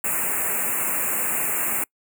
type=band-stop noise; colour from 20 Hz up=white; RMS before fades=-24 dBFS; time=0.04-1.84 s; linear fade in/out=5 ms; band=2700 to 7100 Hz; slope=96 dB/octave; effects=noise-tail reverb RT60 0.1 s tail -26 dB re dry + high-pass 150 Hz 12 dB/octave